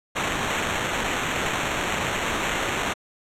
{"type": "noise with sample-and-hold", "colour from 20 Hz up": "white", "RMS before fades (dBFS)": -26, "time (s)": [0.15, 2.94], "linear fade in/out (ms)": 20, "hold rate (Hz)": 4900, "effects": ["low-pass 9000 Hz 12 dB/octave"]}